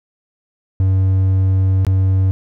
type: tone with dropouts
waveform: triangle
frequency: 95 Hz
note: F#2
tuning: 46 cents sharp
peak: -9 dBFS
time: 0.8-2.31 s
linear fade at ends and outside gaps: 0 ms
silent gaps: 1.849-1.867 s
effects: none